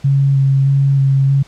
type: tone with vibrato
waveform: sine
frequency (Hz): 137.1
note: C#3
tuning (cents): -19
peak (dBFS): -9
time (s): 0.04-1.43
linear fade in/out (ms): 10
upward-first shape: square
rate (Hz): 1.6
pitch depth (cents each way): 13
effects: pink hiss -45 dBFS RMS until 1.47 s + low-pass 7000 Hz 12 dB/octave